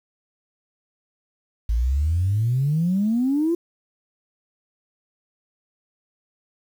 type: exponential sweep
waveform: sine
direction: up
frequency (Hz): 53.2 to 349.2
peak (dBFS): -17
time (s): 1.69-3.55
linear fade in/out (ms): 5
effects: tanh soft clip ceiling -13 dBFS + 8-bit